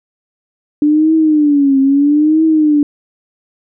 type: tone with vibrato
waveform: sine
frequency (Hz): 293.7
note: D4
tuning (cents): 0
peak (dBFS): -7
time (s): 0.82-2.83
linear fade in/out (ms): 2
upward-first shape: triangle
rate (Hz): 0.77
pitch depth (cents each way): 160
effects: none